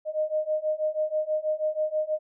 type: beating tone pair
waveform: sine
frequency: 614 / 620.2 Hz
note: D#5 / D#5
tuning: -23 / -6 cents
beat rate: 6.2 Hz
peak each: -28 / -27 dBFS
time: 0.05-2.19 s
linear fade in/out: 50 ms
effects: none